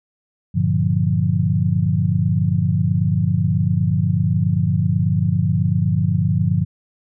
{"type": "chord", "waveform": "sine", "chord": "G minor seventh", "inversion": "none", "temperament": "equal", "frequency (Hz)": [98, 116.54, 146.83, 174.61], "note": ["G2", "Bb2", "D3", "F3"], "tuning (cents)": [0, 0, 0, 0], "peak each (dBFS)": [-20, -22, -20, -20], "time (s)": [0.54, 6.65], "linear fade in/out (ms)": 20, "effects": []}